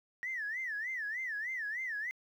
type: tone with vibrato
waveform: sine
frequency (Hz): 1864.7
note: A#6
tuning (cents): 0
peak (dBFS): -34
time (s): 0.23-2.11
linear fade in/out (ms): 0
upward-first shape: sine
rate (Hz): 3.3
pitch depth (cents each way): 200
effects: tanh soft clip ceiling -30 dBFS + 11-bit